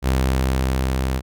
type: tone with level ramp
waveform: sawtooth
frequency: 65.3 Hz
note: C2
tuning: 3 cents flat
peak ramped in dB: -12 to -16 dBFS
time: 0.02-1.22 s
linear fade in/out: 50 ms
effects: none